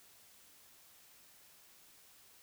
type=silence; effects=white hiss -62 dBFS RMS until 2.42 s